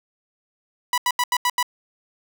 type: tone bursts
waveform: sawtooth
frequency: 983 Hz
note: B5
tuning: 8 cents flat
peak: -14 dBFS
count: 6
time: 0.93-1.628 s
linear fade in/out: 2 ms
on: 48 ms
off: 82 ms
effects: none